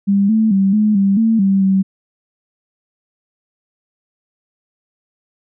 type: tone with pitch steps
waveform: sine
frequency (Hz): 199 / 219.9 / 194.2 / 212.7 / 196.6 / 224.5 / 194.7 / 192.1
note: G3 / A3 / G3 / G#3 / G3 / A3 / G3 / G3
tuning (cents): +26 / -1 / -16 / +42 / +5 / +35 / -12 / -35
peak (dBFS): -10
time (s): 0.07-1.83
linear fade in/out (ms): 20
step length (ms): 220
effects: none